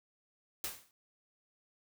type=noise with exponential decay; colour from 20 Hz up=white; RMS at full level=-35 dBFS; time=0.64-0.91 s; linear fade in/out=1 ms; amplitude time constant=58 ms; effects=none